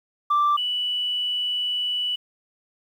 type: tone pair in turn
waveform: sine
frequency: 1174.7 / 2960 Hz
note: D6 / F#7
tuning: 0 / 0 cents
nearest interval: octave + major third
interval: 1600 cents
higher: second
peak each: -15 / -22 dBFS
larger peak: first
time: 0.3-0.57 / 0.57-2.16 s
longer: second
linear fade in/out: 10 ms
effects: tanh soft clip ceiling -15 dBFS + 9-bit